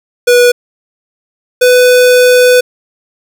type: tone pair in turn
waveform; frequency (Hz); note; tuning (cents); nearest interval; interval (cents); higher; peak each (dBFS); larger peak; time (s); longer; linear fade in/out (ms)
square; 488.2 / 498.2; B4 / B4; -20 / +15; unison; 35; second; -4; neither; 0.27-0.52 / 1.61-2.61; second; 10
effects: none